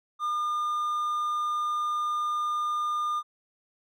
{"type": "tone", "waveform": "triangle", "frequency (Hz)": 1209, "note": "D6", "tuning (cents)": 50, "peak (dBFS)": -24, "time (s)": [0.19, 3.23], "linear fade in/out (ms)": 50, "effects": []}